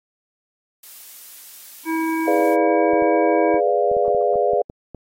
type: noise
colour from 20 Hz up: blue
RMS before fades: -40 dBFS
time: 0.83-2.55 s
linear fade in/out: 5 ms
type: harmonic tone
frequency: 323.7 Hz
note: E4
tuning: 31 cents flat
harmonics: 1 / 3 / 5 / 7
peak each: -20 / -26 / -33 / -31 dBFS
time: 1.85-3.61 s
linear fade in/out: 50 ms
type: chord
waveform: sine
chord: G# diminished seventh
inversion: none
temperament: equal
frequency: 415.3 / 493.9 / 587.3 / 698.5 Hz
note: G#4 / B4 / D5 / F5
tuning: 0 / 0 / 0 / 0 cents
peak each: -21 dBFS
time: 2.27-4.62 s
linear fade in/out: 5 ms
type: clicks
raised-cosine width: 2 ms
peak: -21 dBFS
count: 11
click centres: 2.934 / 3.023 / 3.543 / 3.915 / 3.967 / 4.081 / 4.148 / 4.357 / 4.534 / 4.699 / 4.947 s
effects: AAC 48 kbps